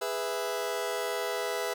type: chord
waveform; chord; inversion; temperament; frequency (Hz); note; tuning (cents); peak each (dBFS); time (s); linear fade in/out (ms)
sawtooth; E major; first; just; 412 / 494.4 / 659.3; G#4 / B4 / E5; -14 / +2 / 0; -31 / -30 / -31; 0.01-1.74; 10
effects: none